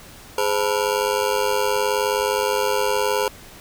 25% pulse ring-modulated tone, 466.7 Hz, A#4, 2 cents sharp, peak -12 dBFS, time 0.38-3.28 s, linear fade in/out 2 ms, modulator 49.6 Hz, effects pink hiss -43 dBFS RMS until 3.6 s

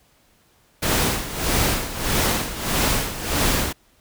pink noise with tremolo, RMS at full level -19 dBFS, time 0.82-3.73 s, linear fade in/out 10 ms, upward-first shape sine, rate 1.6 Hz, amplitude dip 75%, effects pink hiss -59 dBFS RMS until 4 s

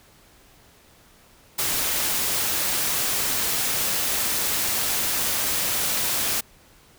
white noise, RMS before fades -24 dBFS, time 1.58-6.41 s, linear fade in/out 10 ms, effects pink hiss -54 dBFS RMS until 6.98 s

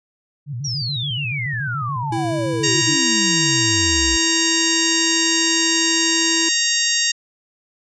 sine tone with vibrato, 130.81 Hz, C3, in tune, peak -24 dBFS, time 0.46-2.97 s, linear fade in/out 50 ms, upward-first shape square, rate 7 Hz, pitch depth 170 cents each way
sine exponential sweep, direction down, 5820 to 58.27 Hz, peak -23 dBFS, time 0.64-4.17 s, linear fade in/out 10 ms
square tone, 330 Hz, E4, 2 cents sharp, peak -23 dBFS, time 2.12-6.49 s, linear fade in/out 5 ms
harmonic tone, 932.3 Hz, A#5, in tune, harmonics 2 / 3 / 4 / 5 / 6 / 7 / 8, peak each -24 / -24 / -24 / -24 / -24 / -24 / -24 dBFS, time 2.63-7.12 s, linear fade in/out 10 ms
effects resampled to 24000 Hz

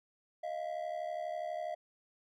triangle ring-modulated tone, 661 Hz, E5, 5 cents sharp, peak -31 dBFS, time 0.43-1.75 s, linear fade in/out 10 ms, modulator 36.1 Hz, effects none

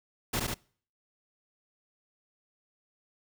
pink noise with echo, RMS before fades -30 dBFS, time 0.33-0.4 s, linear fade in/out 10 ms, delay 72 ms, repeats 2, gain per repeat -2 dB, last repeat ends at 0.544 s, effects noise-tail reverb RT60 0.5 s tail -25 dB re dry

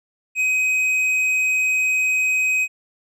triangle tone with tanh clipping, 2521 Hz, D#7, 22 cents sharp, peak -18 dBFS, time 0.35-2.68 s, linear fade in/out 50 ms, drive 11 dB, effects none

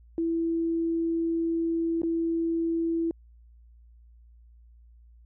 sine tone with dropouts, 331.4 Hz, E4, 9 cents sharp, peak -24 dBFS, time 0.18-3.11 s, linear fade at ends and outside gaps 1 ms, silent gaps 2.018-2.033 s, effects added 58 Hz sine -51 dBFS peak until 5.25 s

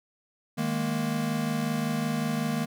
square chord, D# suspended fourth, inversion none, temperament equal, 155.56 / 207.7 / 233.1 Hz, D#3 / G#3 / A#3, 0 / 0 / 0 cents, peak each -32 / -33 / -30 dBFS, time 0.57-2.66 s, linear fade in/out 20 ms, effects none

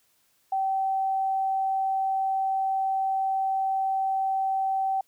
sine tone, 771 Hz, G5, 29 cents flat, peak -23 dBFS, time 0.52-5.01 s, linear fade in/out 5 ms, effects white hiss -67 dBFS RMS until 5.07 s

